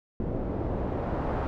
pink noise with low-pass filter sweep, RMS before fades -30 dBFS, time 0.2-1.47 s, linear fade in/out 0 ms, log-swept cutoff 450 to 980 Hz, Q 1, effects none

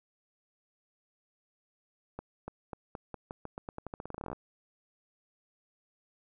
accelerating click train, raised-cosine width 1 ms, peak -25 dBFS, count 24, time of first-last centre 2.19-4.33 s, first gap 290 ms, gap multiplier 0.87, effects none

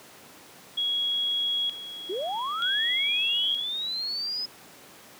sine tone with tremolo, 3322 Hz, G#7, in tune, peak -24 dBFS, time 0.77-3.63 s, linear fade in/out 10 ms, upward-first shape square, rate 0.54 Hz, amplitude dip 75%
sine linear sweep, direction up, 332.6 to 5100 Hz, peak -28 dBFS, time 2.09-4.46 s, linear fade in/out 10 ms
effects pink hiss -49 dBFS RMS until 5.19 s + high-pass 200 Hz 12 dB/octave

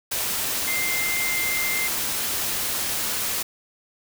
sine tone in noise, 2093 Hz, C7, in tune, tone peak -25 dBFS, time 0.67-1.88 s, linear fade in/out 10 ms, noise white, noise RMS -26 dBFS, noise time 0.11-3.43 s, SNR -2 dB, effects none

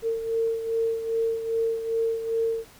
sine beating tone pair, 453.7 / 456.2 Hz, A#4 / A#4, -47 / -37 cents, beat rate 2.5 Hz, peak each -24 / -31 dBFS, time 0.02-2.65 s, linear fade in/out 50 ms, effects pink hiss -51 dBFS RMS until 2.79 s

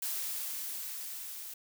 blue noise with level ramp, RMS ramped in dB -35 to -44 dBFS, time 0.02-1.54 s, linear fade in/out 5 ms, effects none

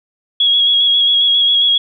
sine tone with vibrato, 3322 Hz, G#7, in tune, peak -9 dBFS, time 0.4-1.78 s, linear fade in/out 5 ms, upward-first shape square, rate 7.4 Hz, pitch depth 19 cents each way, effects none

